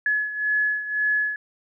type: beating tone pair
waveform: sine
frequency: 1701 / 1702.9 Hz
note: G#6 / G#6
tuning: +41 / +43 cents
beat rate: 1.9 Hz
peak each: -22 / -27 dBFS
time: 0.06-1.36 s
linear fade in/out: 2 ms
effects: none